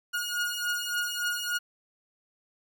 sawtooth beating tone pair, 1436 / 1439.5 Hz, F6 / F#6, +48 / -48 cents, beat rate 3.5 Hz, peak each -28 dBFS, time 0.13-1.59 s, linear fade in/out 20 ms, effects none

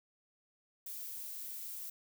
violet noise, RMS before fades -44 dBFS, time 0.86-1.9 s, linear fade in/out 5 ms, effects none

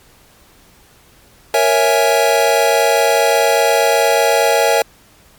square chord, A# half-diminished seventh, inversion none, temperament equal, 466.2 / 554.4 / 659.3 / 830.6 Hz, A#4 / C#5 / E5 / G#5, 0 / 0 / 0 / 0 cents, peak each -17 dBFS, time 1.54-4.82 s, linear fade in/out 2 ms, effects pink hiss -48 dBFS RMS until 5.38 s + MP3 96 kbps

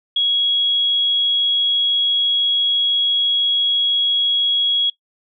sine tone, 3322 Hz, G#7, in tune, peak -14 dBFS, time 0.16-4.9 s, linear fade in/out 5 ms, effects noise-tail reverb RT60 0.1 s tail -20 dB re dry

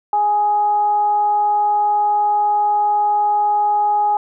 sine tone with frequency modulation, 832 Hz, G#5, 3 cents sharp, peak -13 dBFS, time 0.13-4.17 s, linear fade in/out 2 ms, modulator 419 Hz, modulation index 0.22, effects none

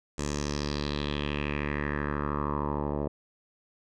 10% pulse tone with low-pass filter sweep, 73 Hz, D2, 10 cents flat, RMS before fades -31 dBFS, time 0.18-3.08 s, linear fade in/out 5 ms, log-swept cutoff 7500 to 680 Hz, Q 3.8, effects none

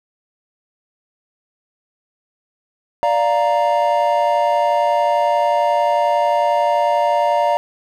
triangle chord, Bb major, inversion first, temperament equal, 587.3 / 698.5 / 932.3 Hz, D5 / F5 / Bb5, 0 / 0 / 0 cents, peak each -16 dBFS, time 3.03-7.57 s, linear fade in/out 0 ms, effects none

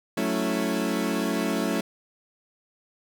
30% pulse chord, F# minor seventh, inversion none, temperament equal, 185 / 220 / 277.2 / 329.6 Hz, F#3 / A3 / C#4 / E4, 0 / 0 / 0 / 0 cents, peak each -28 / -26 / -27 / -28 dBFS, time 0.17-1.81 s, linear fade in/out 5 ms, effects none

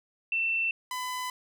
sine / sawtooth tone pair in turn, 2684 / 1005.4 Hz, E7 / B5, +31 / +31 cents, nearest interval octave + perfect fourth, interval 1700 cents, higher first, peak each -25 / -28 dBFS, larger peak first, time 0.32-0.71 / 0.91-1.3 s, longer neither, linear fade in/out 2 ms, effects none

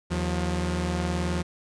sawtooth tone pair together, 79.38 / 178.2 Hz, D#2 / F3, +35 / +35 cents, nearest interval octave + major second, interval 1400 cents, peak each -24 dBFS, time 0.1-1.43 s, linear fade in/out 20 ms, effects resampled to 22050 Hz

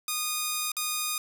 5% pulse tone with dropouts, 1231 Hz, D#6, 19 cents flat, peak -16 dBFS, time 0.08-1.18 s, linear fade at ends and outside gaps 2 ms, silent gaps 0.718-0.767 s, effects none

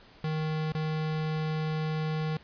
square tone with dropouts, 156.1 Hz, D#3, 6 cents sharp, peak -29 dBFS, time 0.24-2.37 s, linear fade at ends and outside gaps 2 ms, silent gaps 0.721-0.749 s, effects pink hiss -55 dBFS RMS until 2.43 s + resampled to 11025 Hz

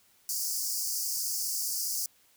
pink high-pass noise, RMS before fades -32 dBFS, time 0.29-2.06 s, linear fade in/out 2 ms, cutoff 4700 Hz, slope 96 dB/octave, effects white hiss -64 dBFS RMS until 2.36 s

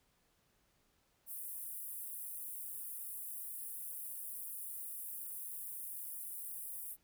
pink high-pass noise, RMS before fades -45 dBFS, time 1.26-6.97 s, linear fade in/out 50 ms, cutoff 9700 Hz, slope 48 dB/octave, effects pink hiss -75 dBFS RMS until 7.03 s

